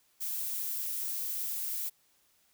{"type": "noise", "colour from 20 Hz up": "violet", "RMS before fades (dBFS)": -35, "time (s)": [0.2, 1.9], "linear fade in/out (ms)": 20, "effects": ["white hiss -69 dBFS RMS until 2.53 s"]}